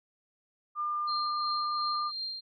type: tone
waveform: sine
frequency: 1201 Hz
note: D6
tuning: 38 cents sharp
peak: -29 dBFS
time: 0.75-2.12 s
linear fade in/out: 50 ms
type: tone with tremolo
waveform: sine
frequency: 4186 Hz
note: C8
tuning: in tune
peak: -32 dBFS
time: 1.07-2.41 s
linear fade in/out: 20 ms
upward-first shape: triangle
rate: 2.8 Hz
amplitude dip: 60%
effects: none